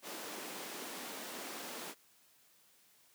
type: high-pass noise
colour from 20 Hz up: pink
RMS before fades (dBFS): -45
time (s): 0.02-1.95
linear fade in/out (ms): 50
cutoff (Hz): 230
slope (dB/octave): 24
effects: white hiss -67 dBFS RMS until 3.14 s + high-pass 100 Hz 12 dB/octave